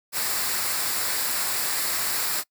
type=noise with comb filter; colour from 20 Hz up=white; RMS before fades=-26 dBFS; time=0.12-2.44 s; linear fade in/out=50 ms; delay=0.32 ms; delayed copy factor=-0.5; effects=noise-tail reverb RT60 0.1 s tail -24 dB re dry